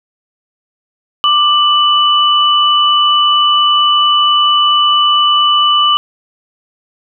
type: tone pair together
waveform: sine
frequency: 1181.4 / 2977 Hz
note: D6 / F#7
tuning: +10 / +10 cents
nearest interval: octave + major third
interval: 1600 cents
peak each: -10 dBFS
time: 1.24-5.97 s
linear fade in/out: 0 ms
effects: none